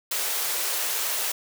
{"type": "high-pass noise", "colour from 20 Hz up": "white", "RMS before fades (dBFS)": -27, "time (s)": [0.11, 1.32], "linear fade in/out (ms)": 5, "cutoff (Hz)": 380, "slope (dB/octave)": 24, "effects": []}